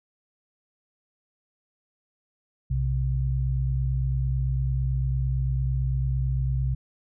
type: tone pair together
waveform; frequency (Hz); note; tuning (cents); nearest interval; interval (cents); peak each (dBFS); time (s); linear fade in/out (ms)
sine; 61.88 / 130.81; B1 / C3; +4 / 0; octave + minor second; 1296; -25; 2.7-6.75; 10
effects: none